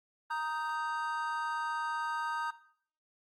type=chord; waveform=triangle; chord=Eb major; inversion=second; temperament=equal with one note detuned; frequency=932.3 / 1244.5 / 1560.8 Hz; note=Bb5 / Eb6 / G6; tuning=0 / 0 / -8 cents; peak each=-33 / -36 / -36 dBFS; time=0.3-2.51 s; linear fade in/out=10 ms; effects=noise-tail reverb RT60 0.6 s tail -17 dB re dry + Opus 32 kbps